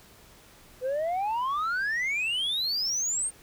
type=exponential sweep; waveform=sine; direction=up; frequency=493.9 to 8900 Hz; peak=-23 dBFS; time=0.81-3.31 s; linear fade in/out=50 ms; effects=tanh soft clip ceiling -25 dBFS + pink hiss -54 dBFS RMS until 3.42 s